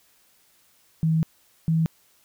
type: tone pair in turn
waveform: sine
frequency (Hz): 160.5 / 161.99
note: E3 / E3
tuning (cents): -46 / -30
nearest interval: unison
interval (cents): 16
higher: second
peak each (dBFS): -18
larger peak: neither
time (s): 1.03-1.23 / 1.68-1.86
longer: first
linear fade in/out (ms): 0
effects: white hiss -61 dBFS RMS until 2.24 s